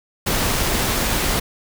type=noise; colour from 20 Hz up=pink; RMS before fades=-20 dBFS; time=0.26-1.4 s; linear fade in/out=10 ms; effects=none